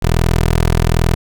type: tone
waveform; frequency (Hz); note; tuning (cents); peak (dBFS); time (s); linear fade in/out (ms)
15% pulse; 41.2; E1; 0; -5; 0.02-1.15; 10
effects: none